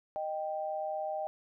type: tone pair together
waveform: sine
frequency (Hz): 619.4 / 784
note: D#5 / G5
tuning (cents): -8 / 0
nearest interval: major third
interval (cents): 408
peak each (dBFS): -35 / -36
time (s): 0.16-1.27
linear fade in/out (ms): 0
effects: none